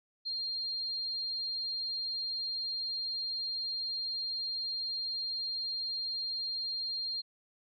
sine tone, 4204 Hz, C8, 7 cents sharp, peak -33 dBFS, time 0.25-7.22 s, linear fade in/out 20 ms, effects none

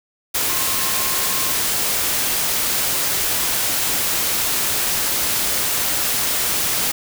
sine tone in noise, 1068 Hz, C6, 35 cents sharp, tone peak -31 dBFS, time 0.49-1.52 s, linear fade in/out 10 ms, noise white, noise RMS -20 dBFS, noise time 0.34-6.92 s, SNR -14 dB, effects none

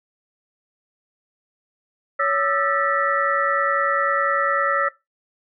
sine tone cluster, 561 / 1217 / 1327 / 1773 / 1941 Hz, C#5 / D#6 / E6 / A6 / B6, +21 / -39 / +11 / +13 / -31 cents, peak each -24 / -29 / -20 / -28 / -27 dBFS, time 2.19-4.89 s, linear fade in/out 10 ms, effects noise-tail reverb RT60 0.2 s tail -18 dB re dry

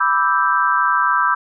sine chord, E minor seventh, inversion second, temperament equal, 987.8 / 1174.7 / 1318.5 / 1568 Hz, B5 / D6 / E6 / G6, 0 / 0 / 0 / 0 cents, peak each -19 dBFS, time 0-1.35 s, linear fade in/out 10 ms, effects none

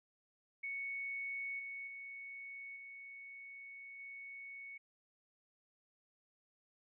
sine tone with level steps, 2219 Hz, C#7, 1 cent sharp, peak -39 / -43 / -46 / -49 / -47 dBFS, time 0.63-4.78 s, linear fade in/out 10 ms, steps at 1.59 / 1.87 / 2.76 / 3.99 s, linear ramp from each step 5 ms, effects none

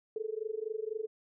sine tone with amplitude modulation, 436.8 Hz, A4, 13 cents flat, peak -30 dBFS, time 0.16-1.07 s, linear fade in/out 2 ms, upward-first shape sine, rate 24 Hz, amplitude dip 95%, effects none

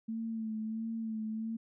sine tone with vibrato, 222.1 Hz, A3, 16 cents sharp, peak -34 dBFS, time 0.08-1.57 s, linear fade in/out 10 ms, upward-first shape sine, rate 1.5 Hz, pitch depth 35 cents each way, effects none

